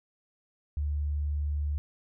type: tone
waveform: sine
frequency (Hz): 73.42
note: D2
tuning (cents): 0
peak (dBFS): -27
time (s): 0.77-1.78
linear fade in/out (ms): 0
effects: none

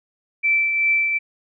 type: tone with tremolo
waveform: sine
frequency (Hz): 2330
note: D7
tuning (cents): -14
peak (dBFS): -14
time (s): 0.43-1.19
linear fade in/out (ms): 20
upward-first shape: triangle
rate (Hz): 2.6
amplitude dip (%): 45
effects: none

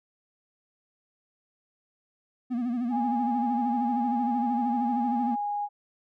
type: tone with vibrato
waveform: triangle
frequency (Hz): 242.2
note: B3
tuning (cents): -34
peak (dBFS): -24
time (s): 2.5-5.36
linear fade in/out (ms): 20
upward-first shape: sine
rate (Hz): 13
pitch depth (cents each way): 86
type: tone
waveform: sine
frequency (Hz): 823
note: G#5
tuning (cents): -16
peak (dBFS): -27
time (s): 2.9-5.69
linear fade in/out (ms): 50
effects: none

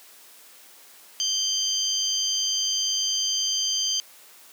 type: tone cluster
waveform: sine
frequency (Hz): 3129 / 4780 / 6250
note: G7 / D8 / G8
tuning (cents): -4 / +30 / -6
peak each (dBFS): -27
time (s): 1.2-4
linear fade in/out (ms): 0
effects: white hiss -50 dBFS RMS until 4.52 s + high-pass 300 Hz 12 dB/octave

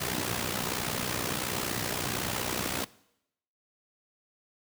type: noise with amplitude modulation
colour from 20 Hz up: pink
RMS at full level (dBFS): -28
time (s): 0-2.85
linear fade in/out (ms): 10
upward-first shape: sine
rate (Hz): 61.4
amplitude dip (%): 70
effects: noise-tail reverb RT60 0.8 s tail -21 dB re dry + high-pass 100 Hz 12 dB/octave

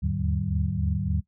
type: tone cluster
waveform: sine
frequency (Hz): 77.1 / 80.6 / 102.7 / 147.9 / 188.5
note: D#2 / E2 / G#2 / D3 / F#3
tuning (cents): -15 / -38 / -19 / +13 / +32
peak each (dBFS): -30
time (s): 0.02-1.21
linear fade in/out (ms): 20
effects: noise-tail reverb RT60 0.1 s tail -18 dB re dry

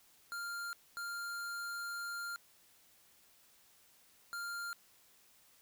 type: tone bursts at uneven times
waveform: square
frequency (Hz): 1396.9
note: F6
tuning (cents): 0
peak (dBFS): -40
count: 3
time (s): 0.32-0.73 / 0.97-2.36 / 4.33-4.73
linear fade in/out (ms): 0
effects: white hiss -66 dBFS RMS until 5.61 s

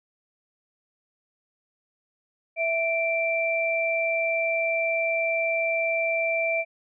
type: tone pair together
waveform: sine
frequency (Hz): 658.7 / 2349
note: E5 / D7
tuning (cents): -1 / 0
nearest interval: octave + minor seventh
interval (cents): 2201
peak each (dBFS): -25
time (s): 2.56-6.65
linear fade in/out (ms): 50
effects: none

